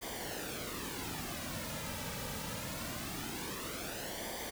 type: noise with flanger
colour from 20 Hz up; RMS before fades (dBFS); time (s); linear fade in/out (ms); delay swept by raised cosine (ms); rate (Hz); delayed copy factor
pink; -41; 0.01-4.51; 20; 0.74 to 2.84; 0.23; -0.65
effects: none